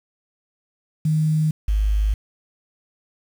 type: tone pair in turn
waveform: sine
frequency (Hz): 155.56 / 51.91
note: D#3 / G#1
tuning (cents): 0 / 0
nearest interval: octave + perfect fifth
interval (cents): 1900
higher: first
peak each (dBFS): -16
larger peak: neither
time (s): 1.05-1.51 / 1.68-2.14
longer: neither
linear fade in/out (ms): 5
effects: 7-bit